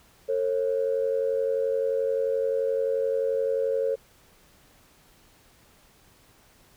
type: tone pair together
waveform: sine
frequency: 450 / 541.5 Hz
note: A4 / C#5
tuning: +39 / -41 cents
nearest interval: minor third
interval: 320 cents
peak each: -25 dBFS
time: 0.28-3.96 s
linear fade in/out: 20 ms
effects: tanh soft clip ceiling -15 dBFS + pink hiss -58 dBFS RMS until 6.76 s